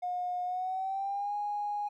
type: tone with pitch glide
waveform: triangle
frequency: 719 to 825.9 Hz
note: F#5 to G#5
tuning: -50 to -10 cents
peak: -27 dBFS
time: 0.02-1.89 s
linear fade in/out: 20 ms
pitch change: +240 cents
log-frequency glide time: 0.44-1.35 s
effects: tanh soft clip ceiling -29 dBFS